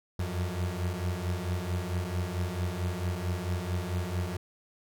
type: beating tone pair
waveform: 35% pulse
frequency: 87.31 / 91.81 Hz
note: F2 / F#2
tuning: 0 / -13 cents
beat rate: 4.5 Hz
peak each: -31 dBFS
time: 0.19-4.37 s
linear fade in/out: 5 ms
effects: none

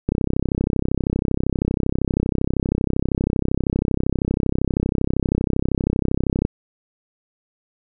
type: click train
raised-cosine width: 3 ms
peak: -6 dBFS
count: 209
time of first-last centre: 0.09-6.451 s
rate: 32.7 Hz
effects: none

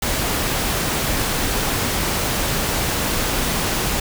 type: noise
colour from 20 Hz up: pink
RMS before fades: -21 dBFS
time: 0.02-4 s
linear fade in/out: 5 ms
effects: none

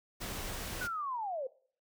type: noise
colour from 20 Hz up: pink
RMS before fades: -40 dBFS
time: 0.2-0.88 s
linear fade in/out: 20 ms
type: linear sweep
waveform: sine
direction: down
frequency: 1500 to 493.9 Hz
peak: -34 dBFS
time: 0.81-1.47 s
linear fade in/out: 5 ms
effects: noise-tail reverb RT60 0.5 s tail -20 dB re dry

